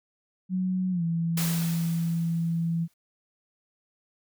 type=tone with pitch glide; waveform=sine; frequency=185 to 166.73 Hz; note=F#3 to E3; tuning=0 to +20 cents; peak=-24 dBFS; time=0.49-2.88 s; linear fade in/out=50 ms; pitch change=-180 cents; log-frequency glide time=0.91-1.03 s
type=noise with exponential decay; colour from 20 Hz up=white; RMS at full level=-30 dBFS; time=1.37-2.94 s; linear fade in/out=5 ms; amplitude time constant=340 ms
effects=none